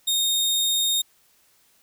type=tone; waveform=sawtooth; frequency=3695 Hz; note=A#7; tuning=16 cents flat; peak=-17 dBFS; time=0.07-1.02 s; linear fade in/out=10 ms; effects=white hiss -61 dBFS RMS until 1.82 s